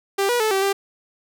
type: tone with pitch steps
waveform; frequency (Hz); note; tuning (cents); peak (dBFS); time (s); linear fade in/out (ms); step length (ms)
sawtooth; 394.3 / 484.3 / 435.3 / 386.9 / 394.9; G4 / B4 / A4 / G4 / G4; +10 / -34 / -19 / -23 / +13; -14; 0.18-0.73; 10; 110
effects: none